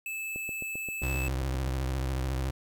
square tone, 2618 Hz, E7, 13 cents flat, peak -34 dBFS, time 0.06-1.28 s, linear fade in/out 2 ms
click train, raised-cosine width 2 ms, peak -28 dBFS, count 11, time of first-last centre 0.36-1.678 s, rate 7.59 Hz
30% pulse tone with vibrato, 65.5 Hz, C2, 2 cents sharp, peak -26 dBFS, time 1.02-2.51 s, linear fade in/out 10 ms, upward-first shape sine, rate 14 Hz, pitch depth 93 cents each way
effects 10-bit

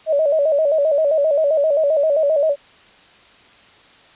sine tone with vibrato, 600 Hz, D5, 37 cents sharp, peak -13 dBFS, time 0.06-2.56 s, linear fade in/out 50 ms, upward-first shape square, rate 7.6 Hz, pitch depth 94 cents each way, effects white hiss -48 dBFS RMS until 4.15 s + resampled to 8000 Hz

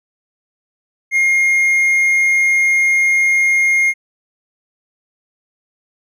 triangle tone, 2133 Hz, C7, 33 cents sharp, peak -9 dBFS, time 1.11-3.94 s, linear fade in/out 50 ms, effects none

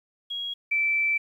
sine tone pair in turn, 3300 / 2327 Hz, G#7 / D7, -12 / -17 cents, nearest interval tritone, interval 605 cents, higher first, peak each -29 / -21 dBFS, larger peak second, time 0.3-0.54 / 0.71-1.18 s, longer second, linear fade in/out 10 ms, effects 10-bit

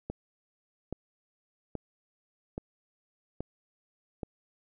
click train, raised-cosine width 2 ms, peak -21 dBFS, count 6, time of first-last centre 0.1-4.232 s, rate 1.21 Hz, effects none

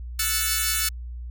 5% pulse chord, F# minor seventh, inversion third, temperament equal, 1318.5 / 1480 / 1760 / 2217 Hz, E6 / F#6 / A6 / C#7, 0 / 0 / 0 / 0 cents, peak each -17 dBFS, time 0.19-0.89 s, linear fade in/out 5 ms, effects added 60 Hz sine -32 dBFS peak until 1.3 s

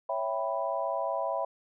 sine chord, C# half-diminished seventh, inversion none, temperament equal, 554.4 / 659.3 / 784 / 987.8 Hz, C#5 / E5 / G5 / B5, 0 / 0 / 0 / 0 cents, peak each -34 / -32 / -36 / -34 dBFS, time 0.09-1.45 s, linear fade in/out 5 ms, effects none

